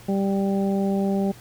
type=harmonic tone; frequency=196.3 Hz; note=G3; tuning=3 cents sharp; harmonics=1 / 2 / 3 / 4; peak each=-21 / -27 / -31 / -33 dBFS; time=0.08-1.32 s; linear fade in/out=10 ms; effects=added 120 Hz sine -48 dBFS peak until 1.4 s + pink hiss -48 dBFS RMS until 1.4 s